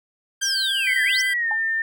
25% pulse tone with vibrato, 1578 Hz, G6, 11 cents sharp, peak -21 dBFS, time 0.41-1.34 s, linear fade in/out 10 ms, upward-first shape square, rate 3.5 Hz, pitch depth 12 cents each way
sine exponential two-way sweep, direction down then up, 6272 to 1675 to 6272 Hz, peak -21 dBFS, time 0.42-1.22 s, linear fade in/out 10 ms, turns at 1.03 s
sine tone with pitch glide, 2000 to 1802.5 Hz, B6 to A6, +21 to +41 cents, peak -20 dBFS, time 0.87-1.82 s, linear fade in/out 2 ms, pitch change -180 cents, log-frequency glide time 1.29-1.5 s
sine tone with exponential decay, 846 Hz, G#5, 32 cents sharp, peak -22 dBFS, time 1.51-1.61 s, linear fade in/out 2 ms, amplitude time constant 20 ms
effects none

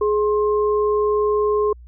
sine tone pair together, 420 / 1061.4 Hz, G#4 / C6, +19 / +24 cents, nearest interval octave + major third, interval 1605 cents, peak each -16 / -24 dBFS, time 0.01-1.73 s, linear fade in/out 5 ms, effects added 60 Hz sine -39 dBFS peak until 1.87 s

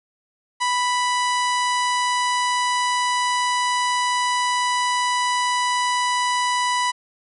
harmonic tone with a mistuned harmonic, 987.8 Hz, B5, in tune, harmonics 1 / 2 / 3 / 4 / 5 / 6 / 7 / 8 / 9 / 10, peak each -20 / -26 / -30 / -32 / -34 / -36 / -37 / -38 / -39 / -40 dBFS, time 0.6-6.92 s, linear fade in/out 20 ms, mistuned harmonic 8, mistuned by +29 cents, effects none

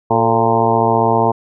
harmonic tone with a mistuned harmonic, 115.2 Hz, A#2, 20 cents flat, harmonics 1 / 2 / 3 / 4 / 5 / 6 / 7 / 8 / 9, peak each -21 / -21 / -22 / -18 / -23 / -18 / -20 / -17 / -23 dBFS, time 0.1-1.32 s, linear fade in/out 10 ms, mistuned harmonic 4, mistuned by -53 cents, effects none

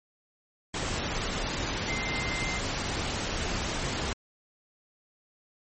sine tone in noise, 2085 Hz, C7, 7 cents flat, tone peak -33 dBFS, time 1.88-2.59 s, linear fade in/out 2 ms, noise pink, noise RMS -31 dBFS, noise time 0.74-4.13 s, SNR -5 dB, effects MP3 32 kbps

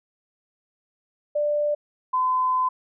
sine tone pair in turn, 591 / 1019.6 Hz, D5 / C6, +11 / -45 cents, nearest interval major sixth, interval 944 cents, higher second, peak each -20 / -19 dBFS, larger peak second, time 1.35-1.75 / 2.13-2.69 s, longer second, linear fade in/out 10 ms, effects none

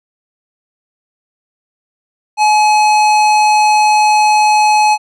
sine tone with hard clipping, 849 Hz, G#5, 38 cents sharp, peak -9 dBFS, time 2.37-4.98 s, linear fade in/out 50 ms, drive 16 dB, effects resampled to 24000 Hz

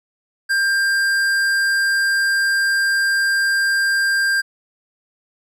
triangle tone with tanh clipping, 1592 Hz, G6, 26 cents sharp, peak -17 dBFS, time 0.49-4.42 s, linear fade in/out 20 ms, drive 18 dB, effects none

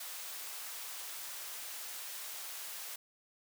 white high-pass noise, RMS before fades -44 dBFS, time 0-2.96 s, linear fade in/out 5 ms, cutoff 610 Hz, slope 12 dB/octave, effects none

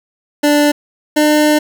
25% pulse tone pair in turn, 293.7 / 301.3 Hz, D4 / D4, 0 / +44 cents, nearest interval unison, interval 44 cents, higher second, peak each -5 dBFS, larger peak neither, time 0.43-0.72 / 1.16-1.59 s, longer second, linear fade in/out 10 ms, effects none

